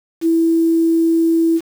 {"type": "tone with quantisation", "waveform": "sine", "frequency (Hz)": 329.6, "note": "E4", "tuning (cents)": 0, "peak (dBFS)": -11, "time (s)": [0.21, 1.61], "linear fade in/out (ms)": 50, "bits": 6, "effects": []}